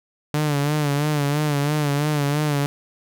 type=tone with vibrato; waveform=sawtooth; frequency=146.83 Hz; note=D3; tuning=in tune; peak=-15 dBFS; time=0.34-2.66 s; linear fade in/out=0 ms; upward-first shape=sine; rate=3 Hz; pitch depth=64 cents each way; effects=none